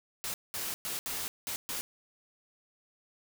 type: noise bursts at uneven times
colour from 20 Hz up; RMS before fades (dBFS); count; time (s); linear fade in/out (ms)
white; -36; 6; 0.24-0.34 / 0.54-0.74 / 0.85-0.99 / 1.06-1.28 / 1.47-1.56 / 1.69-1.81; 0
effects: none